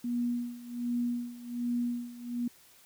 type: tone with tremolo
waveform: sine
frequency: 240.8 Hz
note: B3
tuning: 44 cents flat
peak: -27 dBFS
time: 0.04-2.48 s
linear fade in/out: 5 ms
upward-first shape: sine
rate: 1.3 Hz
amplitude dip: 85%
effects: white hiss -59 dBFS RMS until 2.85 s